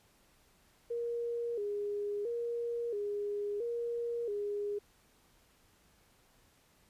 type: tone with vibrato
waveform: sine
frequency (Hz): 440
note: A4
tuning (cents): 0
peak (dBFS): -33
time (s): 0.9-4.79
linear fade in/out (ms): 10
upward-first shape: square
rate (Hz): 0.74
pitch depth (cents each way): 120
effects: pink hiss -67 dBFS RMS until 6.89 s + resampled to 32000 Hz